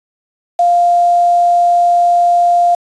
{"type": "tone with quantisation", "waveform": "sine", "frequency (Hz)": 698.5, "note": "F5", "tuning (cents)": 0, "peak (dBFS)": -7, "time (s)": [0.59, 2.75], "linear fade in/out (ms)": 5, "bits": 5, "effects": ["resampled to 22050 Hz"]}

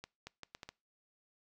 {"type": "accelerating click train", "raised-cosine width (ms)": 0.2, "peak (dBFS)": -28, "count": 6, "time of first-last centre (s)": [0.04, 0.69], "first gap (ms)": 230, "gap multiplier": 0.71, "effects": ["noise-tail reverb RT60 0.3 s tail -24 dB re dry"]}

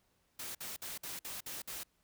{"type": "noise bursts", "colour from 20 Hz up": "white", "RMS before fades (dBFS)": -43, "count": 7, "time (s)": [0.39, 1.834], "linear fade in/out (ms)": 5, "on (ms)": 160, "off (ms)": 54, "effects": ["pink hiss -75 dBFS RMS until 2.03 s"]}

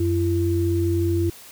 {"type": "tone pair together", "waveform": "sine", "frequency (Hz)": [91.78, 339.2], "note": ["F#2", "E4"], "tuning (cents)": [-14, 50], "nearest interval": "octave + major seventh", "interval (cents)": 2264, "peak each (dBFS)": -21, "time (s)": [0, 1.3], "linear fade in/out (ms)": 5, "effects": ["white hiss -44 dBFS RMS until 1.51 s"]}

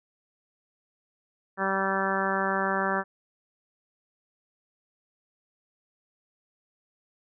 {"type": "harmonic tone", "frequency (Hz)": 193.3, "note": "G3", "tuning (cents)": -24, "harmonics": [1, 2, 3, 4, 5, 6, 7, 8, 9], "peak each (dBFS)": [-33, -33, -33, -33, -33, -33, -33, -33, -33], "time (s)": [1.57, 3.04], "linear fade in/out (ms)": 50, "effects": []}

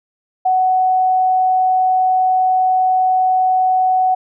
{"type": "tone", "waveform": "sine", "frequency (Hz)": 745, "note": "F#5", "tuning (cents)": 12, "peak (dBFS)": -11, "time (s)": [0.45, 4.15], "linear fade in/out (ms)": 10, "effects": []}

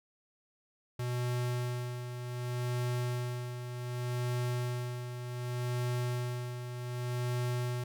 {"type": "tone with tremolo", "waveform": "square", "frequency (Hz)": 123, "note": "B2", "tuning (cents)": -7, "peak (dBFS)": -31, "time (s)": [0.99, 7.84], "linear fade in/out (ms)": 5, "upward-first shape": "sine", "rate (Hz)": 0.66, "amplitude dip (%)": 60, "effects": []}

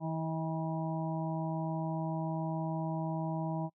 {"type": "harmonic tone with a mistuned harmonic", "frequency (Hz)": 161.2, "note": "E3", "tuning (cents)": -38, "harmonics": [1, 2, 4, 5, 6], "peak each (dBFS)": [-34, -40, -41, -43, -43], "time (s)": [0, 3.7], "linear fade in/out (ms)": 50, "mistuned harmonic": 4, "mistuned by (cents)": -16, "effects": ["noise-tail reverb RT60 0.1 s tail -26 dB re dry"]}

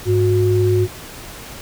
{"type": "tone pair together", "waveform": "sine", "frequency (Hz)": [102.7, 363.8], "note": ["G#2", "F#4"], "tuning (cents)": [-19, -29], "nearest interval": "octave + minor seventh", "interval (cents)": 2190, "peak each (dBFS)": -15, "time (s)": [0.05, 0.88], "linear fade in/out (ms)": 50, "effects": ["pink hiss -35 dBFS RMS until 1.61 s"]}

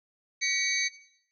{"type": "tone cluster", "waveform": "sine", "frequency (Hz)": [1937, 2259, 3922, 4515, 6220], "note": ["B6", "C#7", "B7", "C#8", "G8"], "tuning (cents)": [-34, 32, -13, 31, -14], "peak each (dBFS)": [-35, -29, -35, -34, -31], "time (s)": [0.41, 0.89], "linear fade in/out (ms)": 20, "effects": ["noise-tail reverb RT60 0.7 s tail -17 dB re dry"]}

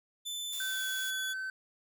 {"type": "tone with pitch glide", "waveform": "sawtooth", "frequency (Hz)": [3520, 3408], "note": ["A7", "G#7"], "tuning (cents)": [0, 44], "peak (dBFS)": -33, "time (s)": [0.25, 1.34], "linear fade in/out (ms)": 20, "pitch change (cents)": -56, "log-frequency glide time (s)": [0.6, 0.87]}
{"type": "noise", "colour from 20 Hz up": "blue", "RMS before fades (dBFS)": -44, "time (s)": [0.52, 1.11], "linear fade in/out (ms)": 10}
{"type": "tone", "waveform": "triangle", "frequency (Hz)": 1534, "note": "G6", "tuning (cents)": -38, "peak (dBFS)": -33, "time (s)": [0.6, 1.5], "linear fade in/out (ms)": 2}
{"effects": []}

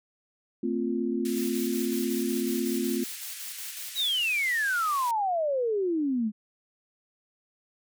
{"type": "chord", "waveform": "sine", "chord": "F major", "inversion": "first", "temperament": "equal with one note detuned", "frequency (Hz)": [225.3, 261.6, 349.2], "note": ["A3", "C4", "F4"], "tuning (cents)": [41, 0, 0], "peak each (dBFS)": -30, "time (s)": [0.63, 3.04], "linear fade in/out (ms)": 5}
{"type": "band-pass noise", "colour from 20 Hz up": "white", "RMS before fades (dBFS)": -41, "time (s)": [1.25, 5.11], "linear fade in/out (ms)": 2, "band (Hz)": [1700, 14000], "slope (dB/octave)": 24}
{"type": "noise bursts", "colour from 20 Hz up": "blue", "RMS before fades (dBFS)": -40, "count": 15, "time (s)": [1.36, 4.08], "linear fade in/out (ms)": 5, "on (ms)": 130, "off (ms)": 55}
{"type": "exponential sweep", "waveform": "sine", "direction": "down", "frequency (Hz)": [3951, 205.3], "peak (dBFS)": -24, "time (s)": [3.95, 6.32], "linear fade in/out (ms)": 50}
{"effects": []}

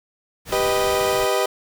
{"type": "noise", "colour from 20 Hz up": "pink", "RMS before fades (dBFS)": -33, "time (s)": [0.45, 1.28], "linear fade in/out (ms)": 50}
{"type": "chord", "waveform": "30% pulse", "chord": "G augmented", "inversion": "none", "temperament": "equal", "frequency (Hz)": [392, 493.9, 622.3], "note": ["G4", "B4", "D#5"], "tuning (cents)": [0, 0, 0], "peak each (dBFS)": -20, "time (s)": [0.52, 1.46], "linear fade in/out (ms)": 5}
{"effects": []}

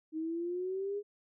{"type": "exponential sweep", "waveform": "sine", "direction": "up", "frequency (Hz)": [311.4, 415.3], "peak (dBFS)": -33, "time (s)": [0.12, 1.03], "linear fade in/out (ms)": 50, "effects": []}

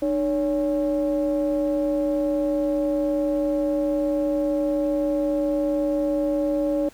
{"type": "ring-modulated tone", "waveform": "triangle", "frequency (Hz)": 130.6, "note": "C3", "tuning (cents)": -3, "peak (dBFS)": -15, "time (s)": [0.02, 6.89], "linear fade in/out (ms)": 5, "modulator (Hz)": 434, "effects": ["pink hiss -51 dBFS RMS until 6.93 s"]}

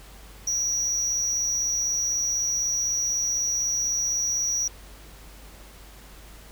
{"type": "tone with amplitude modulation", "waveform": "triangle", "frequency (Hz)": 5780, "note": "F#8", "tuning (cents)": -41, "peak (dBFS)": -18, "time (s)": [0.47, 4.68], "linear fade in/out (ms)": 5, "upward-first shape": "sine", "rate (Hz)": 216, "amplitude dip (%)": 85, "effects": ["added 50 Hz sine -46 dBFS peak until 6.51 s", "pink hiss -49 dBFS RMS until 6.51 s"]}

